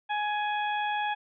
harmonic tone, 836 Hz, G#5, 11 cents sharp, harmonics 1 / 2 / 3 / 4, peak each -28 / -34 / -38 / -40 dBFS, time 0.09-1.15 s, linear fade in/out 20 ms, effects none

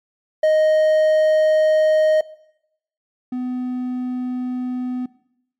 triangle tone pair in turn, 622.3 / 251 Hz, D#5 / B3, 0 / +28 cents, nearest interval octave + major third, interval 1572 cents, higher first, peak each -10 / -20 dBFS, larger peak first, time 0.43-2.21 / 3.32-5.06 s, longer first, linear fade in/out 5 ms, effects noise-tail reverb RT60 0.8 s tail -20 dB re dry + MP3 64 kbps

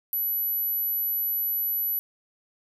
sine tone, 11890 Hz, F#9, 7 cents sharp, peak -24 dBFS, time 0.13-1.99 s, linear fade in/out 0 ms, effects none

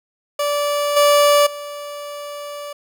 30% pulse tone with level steps, 581 Hz, D5, 19 cents flat, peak -15 / -8 / -26 dBFS, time 0.39-2.73 s, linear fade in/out 5 ms, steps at 0.96 / 1.46 s, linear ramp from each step 10 ms, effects none

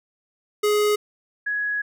square / sine tone pair in turn, 418.4 / 1673.6 Hz, G#4 / G#6, +13 / +13 cents, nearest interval 2 octaves, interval 2400 cents, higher second, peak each -18 / -22 dBFS, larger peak first, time 0.63-0.96 / 1.46-1.82 s, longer second, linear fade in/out 10 ms, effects none

